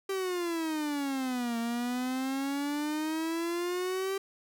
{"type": "exponential two-way sweep", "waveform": "45% pulse", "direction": "down then up", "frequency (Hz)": [392, 230.3, 392], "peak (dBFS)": -30, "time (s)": [0.09, 4.18], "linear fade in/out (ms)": 5, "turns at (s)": 1.58, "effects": []}